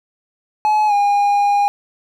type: tone with pitch glide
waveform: triangle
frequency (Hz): 852 to 813.1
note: G#5 to G#5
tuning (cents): +44 to -37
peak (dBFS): -10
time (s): 0.65-1.68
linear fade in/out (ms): 0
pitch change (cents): -81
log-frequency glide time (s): 0.87-0.93
effects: none